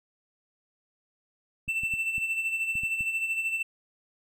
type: tone with tremolo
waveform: triangle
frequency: 2672 Hz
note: E7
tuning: 23 cents sharp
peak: -23 dBFS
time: 1.68-3.63 s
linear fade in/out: 10 ms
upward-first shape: sine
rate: 13 Hz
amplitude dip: 55%
type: clicks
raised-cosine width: 5 ms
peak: -30 dBFS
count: 7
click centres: 1.68 / 1.835 / 1.938 / 2.181 / 2.755 / 2.835 / 3.008 s
effects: none